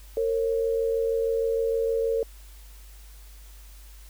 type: tone pair together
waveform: sine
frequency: 456.6 / 543 Hz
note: A#4 / C#5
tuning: -36 / -36 cents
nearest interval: minor third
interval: 300 cents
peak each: -23 / -29 dBFS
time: 0.17-2.23 s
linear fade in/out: 2 ms
effects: added 50 Hz sine -44 dBFS peak until 4.09 s + white hiss -54 dBFS RMS until 4.09 s